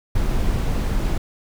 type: noise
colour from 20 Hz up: brown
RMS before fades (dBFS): -20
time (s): 0.15-1.18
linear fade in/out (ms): 5
effects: none